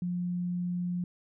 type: tone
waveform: sine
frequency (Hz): 177.3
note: F3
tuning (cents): +26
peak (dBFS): -29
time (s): 0.02-1.04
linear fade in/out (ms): 2
effects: none